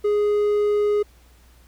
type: tone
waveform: triangle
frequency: 415.3 Hz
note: G#4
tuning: in tune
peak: -15 dBFS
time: 0.04-1.03 s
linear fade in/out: 10 ms
effects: added 60 Hz sine -50 dBFS peak until 1.67 s + pink hiss -57 dBFS RMS until 1.67 s